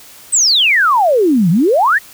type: exponential two-way sweep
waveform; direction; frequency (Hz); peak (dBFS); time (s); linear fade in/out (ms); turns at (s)
sine; down then up; 8500 to 156.9 to 1958; -8; 0.32-1.99; 20; 1.5
effects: white hiss -39 dBFS RMS until 2.13 s